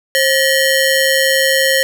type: ring-modulated tone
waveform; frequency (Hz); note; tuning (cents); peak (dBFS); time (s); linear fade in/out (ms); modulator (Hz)
sawtooth; 1219; D#6; -36; -4; 0.15-1.83; 0; 685
effects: none